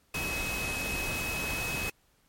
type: tone in noise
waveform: sine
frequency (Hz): 2558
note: D#7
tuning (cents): +47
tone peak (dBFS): -33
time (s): 0.14-1.9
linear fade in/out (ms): 5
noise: pink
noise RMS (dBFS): -35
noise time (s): 0.14-1.9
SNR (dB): -1
effects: pink hiss -68 dBFS RMS until 2.28 s + MP3 64 kbps